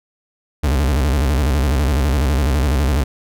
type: tone with vibrato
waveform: 40% pulse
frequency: 69.3 Hz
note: C#2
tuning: in tune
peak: -13 dBFS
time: 0.63-3.04 s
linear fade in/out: 10 ms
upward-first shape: square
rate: 12 Hz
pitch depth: 140 cents each way
effects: none